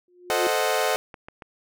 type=tone with exponential growth; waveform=sine; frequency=356.8 Hz; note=F4; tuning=37 cents sharp; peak=-21 dBFS; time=0.08-0.47 s; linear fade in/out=2 ms; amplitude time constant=84 ms
type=chord; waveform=sawtooth; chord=A diminished seventh; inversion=none; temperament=equal; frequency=440 / 523.3 / 622.3 / 740 Hz; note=A4 / C5 / Eb5 / Gb5; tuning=0 / 0 / 0 / 0 cents; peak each=-23 dBFS; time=0.3-0.96 s; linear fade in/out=0 ms
type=clicks; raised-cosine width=0.5 ms; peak=-25 dBFS; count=4; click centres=0.949 / 1.142 / 1.285 / 1.422 s
effects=none